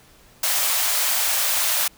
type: high-pass noise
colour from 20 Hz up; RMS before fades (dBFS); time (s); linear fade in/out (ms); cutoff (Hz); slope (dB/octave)
white; -21; 0.43-1.88; 5; 550; 48
effects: pink hiss -52 dBFS RMS until 1.97 s